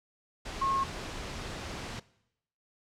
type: tone in noise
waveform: sine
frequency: 1083 Hz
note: C#6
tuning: 41 cents flat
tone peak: -26 dBFS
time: 0.61-0.84 s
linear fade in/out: 10 ms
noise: pink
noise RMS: -39 dBFS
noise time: 0.45-2 s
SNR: +10 dB
effects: noise-tail reverb RT60 0.8 s tail -20 dB re dry + low-pass 6000 Hz 12 dB/octave